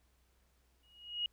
sine tone with exponential growth, 2887 Hz, F#7, 43 cents flat, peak -30 dBFS, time 0.83-1.26 s, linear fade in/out 2 ms, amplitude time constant 93 ms, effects added 62 Hz sine -70 dBFS peak until 1.32 s + pink hiss -75 dBFS RMS until 1.32 s

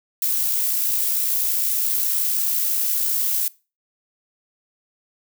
violet noise with amplitude modulation, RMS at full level -20 dBFS, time 0.22-3.48 s, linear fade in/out 2 ms, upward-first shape sine, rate 60.2 Hz, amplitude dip 30%, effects noise-tail reverb RT60 0.3 s tail -21 dB re dry

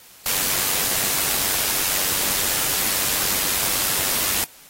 white noise with amplitude modulation, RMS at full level -20 dBFS, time 0.26-4.44 s, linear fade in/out 0 ms, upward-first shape sine, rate 95.3 Hz, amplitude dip 40%, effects white hiss -47 dBFS RMS until 4.69 s + AAC 48 kbps

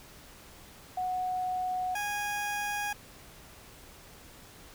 sine / 20% pulse tone pair in turn, 736 / 824.2 Hz, F#5 / G#5, -9 / -13 cents, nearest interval major second, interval 196 cents, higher second, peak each -29 / -26 dBFS, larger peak second, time 0.97-1.95 / 1.95-2.93 s, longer neither, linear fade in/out 5 ms, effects pink hiss -52 dBFS RMS until 4.74 s

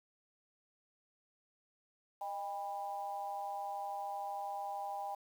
sine tone with amplitude modulation, 802 Hz, G5, 39 cents sharp, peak -34 dBFS, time 2.21-5.15 s, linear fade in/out 5 ms, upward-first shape sine, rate 187 Hz, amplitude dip 85%, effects 10-bit

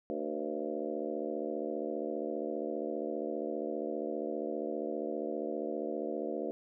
harmonic tone with a mistuned harmonic, 75 Hz, D2, 37 cents sharp, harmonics 3 / 4 / 5 / 6 / 7 / 8 / 9, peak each -43 / -40 / -40 / -41 / -40 / -43 / -44 dBFS, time 0.1-6.51 s, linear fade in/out 0 ms, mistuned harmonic 6, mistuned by +75 cents, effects none

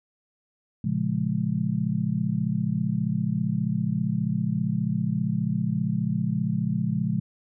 sine chord, Bb minor seventh, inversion none, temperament just, 116.54 / 139.85 / 174.81 / 209.8 Hz, Bb2 / Db3 / F3 / Ab3, 0 / +16 / +2 / +18 cents, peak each -30 / -29 / -27 / -28 dBFS, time 0.84-7.2 s, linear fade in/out 5 ms, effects none

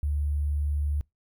sine tone with sample-and-hold, 73 Hz, D2, 10 cents flat, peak -24 dBFS, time 0.03-1.01 s, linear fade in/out 0 ms, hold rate 11025 Hz, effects noise-tail reverb RT60 0.2 s tail -26 dB re dry

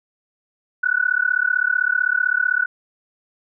sine tone with amplitude modulation, 1480 Hz, F#6, in tune, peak -12 dBFS, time 0.83-2.66 s, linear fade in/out 10 ms, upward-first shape sine, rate 35.7 Hz, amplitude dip 100%, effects none

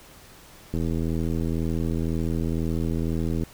click train, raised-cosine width 3 ms, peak -15 dBFS, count 222, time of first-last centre 0.74-3.435 s, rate 82 Hz, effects pink hiss -49 dBFS RMS until 3.53 s

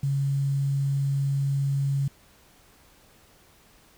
sine tone with quantisation, 138.59 Hz, C#3, in tune, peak -22 dBFS, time 0.03-2.08 s, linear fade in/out 5 ms, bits 8, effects pink hiss -57 dBFS RMS until 3.97 s

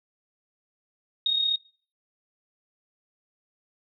sine tone with amplitude modulation, 3729 Hz, A#7, in tune, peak -19 dBFS, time 1.26-1.56 s, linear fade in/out 2 ms, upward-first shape sine, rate 36 Hz, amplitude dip 55%, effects noise-tail reverb RT60 0.5 s tail -25 dB re dry

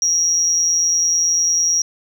sine tone with amplitude modulation, 5700 Hz, F8, 34 cents sharp, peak -9 dBFS, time 0.02-1.82 s, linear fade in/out 2 ms, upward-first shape sine, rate 169 Hz, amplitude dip 85%, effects tanh soft clip ceiling -7 dBFS

